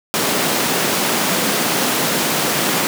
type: high-pass noise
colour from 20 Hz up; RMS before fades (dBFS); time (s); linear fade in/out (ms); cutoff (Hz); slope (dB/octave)
pink; -18; 0.14-2.87; 0; 170; 24
effects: none